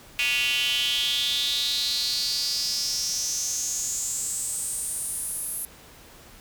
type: tone with high-pass filter sweep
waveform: square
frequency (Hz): 130.81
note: C3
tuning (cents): 0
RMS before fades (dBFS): -27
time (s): 0.19-5.65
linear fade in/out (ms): 0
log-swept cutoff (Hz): 2600 to 11000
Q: 6.7
effects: pink hiss -49 dBFS RMS until 6.4 s